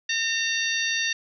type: harmonic tone with a mistuned harmonic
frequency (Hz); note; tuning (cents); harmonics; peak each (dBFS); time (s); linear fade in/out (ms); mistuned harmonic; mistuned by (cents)
912; A#5; -38; 2 / 3 / 4 / 5 / 6; -27 / -29 / -30 / -31 / -32; 0.09-1.13; 5; 6; +100
effects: none